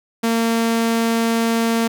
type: tone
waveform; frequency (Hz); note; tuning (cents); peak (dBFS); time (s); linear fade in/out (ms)
sawtooth; 228.8; A#3; -32; -12; 0.23-1.88; 10
effects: none